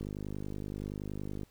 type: click train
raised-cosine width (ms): 3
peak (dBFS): -26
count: 73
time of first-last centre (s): 0.01-1.433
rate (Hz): 50.6
effects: pink hiss -66 dBFS RMS until 1.5 s